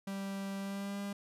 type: tone with pitch glide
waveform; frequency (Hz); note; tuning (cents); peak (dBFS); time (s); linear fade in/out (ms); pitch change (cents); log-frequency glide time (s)
45% pulse; 196 to 200.5; G3 to G3; 0 to +39; -37; 0.07-1.13; 5; +39; 0.58-0.99
effects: resampled to 32000 Hz + 13-bit